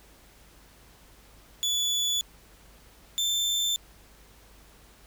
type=tone pair in turn; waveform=30% pulse; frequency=3444 / 3551 Hz; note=A7 / A7; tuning=-38 / +15 cents; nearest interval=minor second; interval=53 cents; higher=second; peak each=-22 dBFS; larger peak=neither; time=1.63-2.21 / 3.18-3.76 s; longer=neither; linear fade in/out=0 ms; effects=added 50 Hz sine -57 dBFS peak until 5.06 s + pink hiss -56 dBFS RMS until 5.06 s